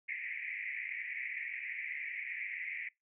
pink band-pass noise, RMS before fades -41 dBFS, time 0.08-2.89 s, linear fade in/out 10 ms, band 1900 to 2400 Hz, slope 96 dB/octave, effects noise-tail reverb RT60 0.2 s tail -24 dB re dry

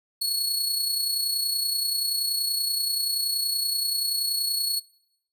sawtooth tone with amplitude modulation, 4365 Hz, C#8, 28 cents flat, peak -19 dBFS, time 0.21-4.8 s, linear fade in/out 10 ms, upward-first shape sine, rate 30.5 Hz, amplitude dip 45%, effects noise-tail reverb RT60 0.8 s tail -23 dB re dry

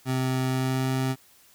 25% pulse tone with pitch glide, 129.9 to 131.18 Hz, C3 to C3, -12 to +5 cents, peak -20 dBFS, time 0.05-1.16 s, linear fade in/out 50 ms, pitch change +17 cents, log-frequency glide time 0.47-0.88 s, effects white hiss -57 dBFS RMS until 1.54 s

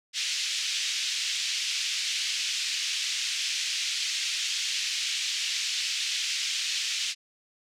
pink band-pass noise, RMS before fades -30 dBFS, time 0.13-7.15 s, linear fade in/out 50 ms, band 2500 to 6600 Hz, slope 24 dB/octave, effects none

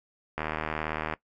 click train, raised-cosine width 0.5 ms, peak -15 dBFS, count 60, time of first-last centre 0.38-1.137 s, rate 77.9 Hz, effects noise-tail reverb RT60 0.1 s tail -19 dB re dry

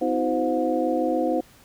sine tone cluster, 254.1 / 318.2 / 364.8 / 518 / 719 Hz, B3 / D#4 / F#4 / C5 / F#5, +49 / +39 / -24 / -17 / -50 cents, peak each -28 / -25 / -31 / -25 / -28 dBFS, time 0.01-1.41 s, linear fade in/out 10 ms, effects pink hiss -53 dBFS RMS until 1.64 s

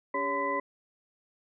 sine tone cluster, 283.4 / 401.9 / 560 / 1020 / 1984 Hz, C#4 / G4 / C#5 / C6 / B6, +38 / +43 / +18 / -44 / +7 cents, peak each -38 / -37 / -34 / -30 / -35 dBFS, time 0.14-0.6 s, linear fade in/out 5 ms, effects none

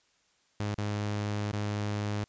sawtooth tone with dropouts, 103.9 Hz, G#2, 1 cent sharp, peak -26 dBFS, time 0.6-2.24 s, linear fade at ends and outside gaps 0 ms, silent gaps 0.744-0.782 / 1.516-1.531 s, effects white hiss -69 dBFS RMS until 2.28 s + resampled to 16000 Hz

